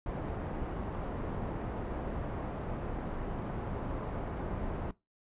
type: low-pass noise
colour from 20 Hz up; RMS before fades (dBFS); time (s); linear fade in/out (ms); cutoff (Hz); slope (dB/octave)
pink; -37; 0.06-4.91; 2; 930; 12
effects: noise-tail reverb RT60 0.2 s tail -19 dB re dry + resampled to 8000 Hz